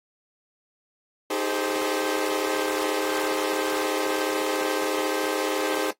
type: chord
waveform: sawtooth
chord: Ab major seventh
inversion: second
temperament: equal with one note detuned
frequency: 311.1 / 392 / 426 / 523.3 Hz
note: Eb4 / G4 / Ab4 / C5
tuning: 0 / 0 / +44 / 0 cents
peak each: -26 dBFS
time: 1.3-5.91 s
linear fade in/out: 5 ms
effects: noise-tail reverb RT60 0.1 s tail -17 dB re dry + AAC 48 kbps